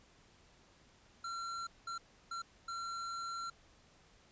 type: tone bursts at uneven times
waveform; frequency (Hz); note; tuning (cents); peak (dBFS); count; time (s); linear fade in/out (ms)
square; 1364; F6; -41; -40; 4; 1.24-1.67 / 1.87-1.98 / 2.31-2.42 / 2.68-3.5; 5
effects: pink hiss -65 dBFS RMS until 4.31 s + resampled to 16000 Hz